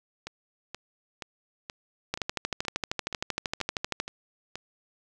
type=two click trains; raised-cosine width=0.2 ms; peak=-19 / -11 dBFS; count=10 / 25; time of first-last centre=0.27-4.556 / 2.14-4 s; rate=2.1 / 12.9 Hz; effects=none